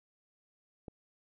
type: click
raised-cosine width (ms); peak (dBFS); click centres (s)
2; -30; 0.882
effects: none